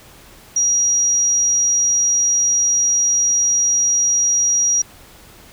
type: tone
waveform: sine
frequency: 5740 Hz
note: F8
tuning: 47 cents sharp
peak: -13 dBFS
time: 0.56-4.82 s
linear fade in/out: 5 ms
effects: pink hiss -44 dBFS RMS until 5.52 s